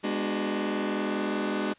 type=chord; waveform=sawtooth; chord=G# half-diminished seventh; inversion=none; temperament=just; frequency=207.7 / 249.2 / 299 / 373.8 Hz; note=G#3 / B3 / D4 / F#4; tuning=0 / +16 / +31 / +18 cents; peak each=-27 / -31 / -28 / -29 dBFS; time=0.03-1.74 s; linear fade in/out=20 ms; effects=white hiss -59 dBFS RMS until 1.78 s + resampled to 8000 Hz